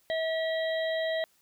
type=harmonic tone; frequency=645 Hz; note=E5; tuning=38 cents flat; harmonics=1 / 3 / 5 / 6; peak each=-28 / -35 / -41 / -41 dBFS; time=0.1-1.24 s; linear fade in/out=0 ms; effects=white hiss -67 dBFS RMS until 1.41 s